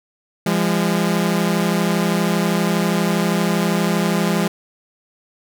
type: tone pair together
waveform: sawtooth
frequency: 171.8 / 204.3 Hz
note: F3 / G#3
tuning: -28 / -28 cents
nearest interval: minor third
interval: 300 cents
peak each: -15 dBFS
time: 0.46-4.48 s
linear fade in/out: 5 ms
effects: none